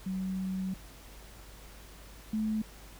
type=tone pair in turn; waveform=sine; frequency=188.5 / 216.9 Hz; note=F#3 / A3; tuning=+32 / -25 cents; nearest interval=major second; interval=243 cents; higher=second; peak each=-31 / -28 dBFS; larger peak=second; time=0.06-0.74 / 2.33-2.62 s; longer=first; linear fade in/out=5 ms; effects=added 50 Hz sine -50 dBFS peak until 2.99 s + pink hiss -53 dBFS RMS until 2.99 s